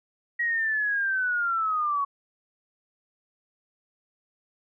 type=linear sweep; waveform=sine; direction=down; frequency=1910 to 1108.7 Hz; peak=-23 dBFS; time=0.39-2.05 s; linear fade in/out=10 ms; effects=none